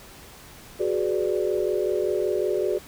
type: chord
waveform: sine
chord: G# half-diminished seventh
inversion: third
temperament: equal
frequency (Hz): 370 / 415.3 / 493.9 / 587.3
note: F#4 / G#4 / B4 / D5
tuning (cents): 0 / 0 / 0 / 0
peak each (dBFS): -25 / -26 / -31 / -29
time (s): 0.79-2.79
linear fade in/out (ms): 20
effects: pink hiss -46 dBFS RMS until 2.87 s